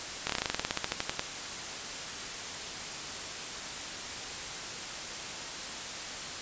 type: slowing click train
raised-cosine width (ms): 0.2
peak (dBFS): -11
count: 18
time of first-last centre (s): 0.27-1.194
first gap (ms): 25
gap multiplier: 1.09
effects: white hiss -38 dBFS RMS until 6.41 s + resampled to 16000 Hz